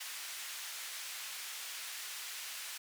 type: band-pass noise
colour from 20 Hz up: pink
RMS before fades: -44 dBFS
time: 0-2.78 s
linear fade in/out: 10 ms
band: 1900 to 16000 Hz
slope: 12 dB/octave
effects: none